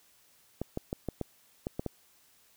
clicks, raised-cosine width 2 ms, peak -19 dBFS, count 8, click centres 0.616 / 0.774 / 0.929 / 1.087 / 1.213 / 1.669 / 1.795 / 1.863 s, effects white hiss -64 dBFS RMS until 2.56 s

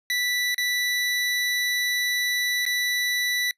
25% pulse tone with dropouts, 1970 Hz, B6, 5 cents flat, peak -19 dBFS, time 0.1-3.51 s, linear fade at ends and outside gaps 1 ms, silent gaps 0.545-0.58 / 2.653-2.663 s, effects noise-tail reverb RT60 0.1 s tail -23 dB re dry + resampled to 32000 Hz

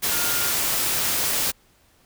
sine tone in noise, 1413 Hz, F6, 20 cents sharp, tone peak -32 dBFS, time 0.11-0.52 s, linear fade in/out 20 ms, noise white, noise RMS -23 dBFS, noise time 0.02-1.52 s, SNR -12 dB, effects pink hiss -59 dBFS RMS until 2.05 s

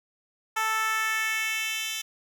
10% pulse tone with high-pass filter sweep, 440 Hz, A4, in tune, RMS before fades -28 dBFS, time 0.56-2.02 s, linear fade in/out 10 ms, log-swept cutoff 1000 to 3600 Hz, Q 2, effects none

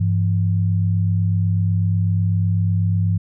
sine tone pair together, 99.83 / 167.9 Hz, G2 / E3, +32 / +32 cents, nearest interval major sixth, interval 900 cents, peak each -16 / -22 dBFS, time 0-3.18 s, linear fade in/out 10 ms, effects none

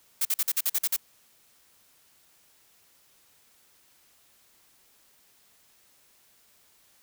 blue noise bursts, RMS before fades -25 dBFS, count 9, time 0.21-0.964 s, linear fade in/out 5 ms, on 42 ms, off 47 ms, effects white hiss -62 dBFS RMS until 7.02 s

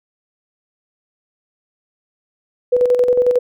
sine tone with tremolo, 493.9 Hz, B4, in tune, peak -9 dBFS, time 2.72-3.39 s, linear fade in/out 10 ms, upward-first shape square, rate 11 Hz, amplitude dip 50%, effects none

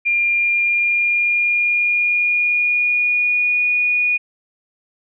sine tone with pitch glide, 2400 to 2455 Hz, D7 to D#7, +37 to -24 cents, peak -14 dBFS, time 0.05-4.18 s, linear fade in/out 20 ms, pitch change +39 cents, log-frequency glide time 0.38-3.65 s, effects none

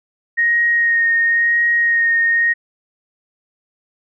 sine tone with vibrato, 1864.7 Hz, A#6, in tune, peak -12 dBFS, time 0.37-2.54 s, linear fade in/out 20 ms, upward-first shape sine, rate 0.96 Hz, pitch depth 16 cents each way, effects none

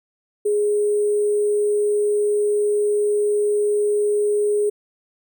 sine tone with sample-and-hold, 415.7 Hz, G#4, 2 cents sharp, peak -16 dBFS, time 0.45-4.7 s, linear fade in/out 10 ms, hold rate 8820 Hz, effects none

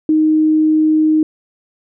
sine tone, 311.1 Hz, D#4, in tune, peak -9 dBFS, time 0.09-1.23 s, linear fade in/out 2 ms, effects none

